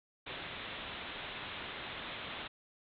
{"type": "low-pass noise", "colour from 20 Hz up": "white", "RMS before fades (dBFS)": -44, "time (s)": [0.26, 2.48], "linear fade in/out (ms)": 10, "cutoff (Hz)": 3800, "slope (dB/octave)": 96, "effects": []}